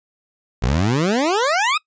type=exponential sweep; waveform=20% pulse; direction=up; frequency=55 to 1300 Hz; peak=-11 dBFS; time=0.62-1.78 s; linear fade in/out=10 ms; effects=noise-tail reverb RT60 0.1 s tail -23 dB re dry + resampled to 16000 Hz